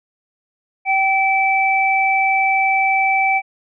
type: tone pair together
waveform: sine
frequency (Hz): 773 / 2316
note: G5 / D7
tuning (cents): -24 / -25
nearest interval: octave + perfect fifth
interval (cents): 1899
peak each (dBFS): -16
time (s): 0.85-3.42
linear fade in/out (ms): 50
effects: none